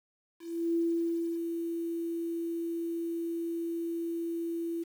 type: tone with ADSR envelope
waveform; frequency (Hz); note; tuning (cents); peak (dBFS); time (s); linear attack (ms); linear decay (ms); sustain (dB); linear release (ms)
sine; 335.6; E4; +31; -25; 0.39-4.84; 360; 630; -6; 16
effects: 9-bit